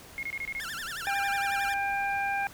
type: tone bursts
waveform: sine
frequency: 2155 Hz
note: C#7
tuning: 49 cents flat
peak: -31 dBFS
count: 6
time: 0.18-0.599 s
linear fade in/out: 0 ms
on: 49 ms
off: 25 ms
type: tone with vibrato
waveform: sawtooth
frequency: 1554 Hz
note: G6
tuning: 16 cents flat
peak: -31 dBFS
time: 0.6-1.74 s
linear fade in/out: 0 ms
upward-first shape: sine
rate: 11 Hz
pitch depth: 270 cents each way
type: harmonic tone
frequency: 797 Hz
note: G5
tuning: 28 cents sharp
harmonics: 1 / 2 / 3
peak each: -29 / -32 / -34 dBFS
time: 1.07-2.47 s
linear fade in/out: 0 ms
effects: pink hiss -49 dBFS RMS until 2.53 s